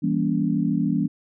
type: chord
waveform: sine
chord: E diminished seventh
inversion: none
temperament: just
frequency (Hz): 164.81 / 197.78 / 237.3 / 284.8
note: E3 / G3 / Bb3 / Db4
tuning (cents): 0 / +16 / +31 / +47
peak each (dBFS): -25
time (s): 0.02-1.08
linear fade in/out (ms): 20
effects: none